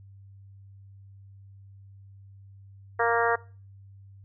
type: harmonic tone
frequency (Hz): 233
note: A#3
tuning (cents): -1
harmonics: 2 / 3 / 4 / 5 / 6 / 7 / 8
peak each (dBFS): -26 / -28 / -29 / -30 / -31 / -31 / -32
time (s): 2.99-3.36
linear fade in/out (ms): 10
effects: noise-tail reverb RT60 0.4 s tail -22 dB re dry + added 98 Hz sine -47 dBFS peak until 4.24 s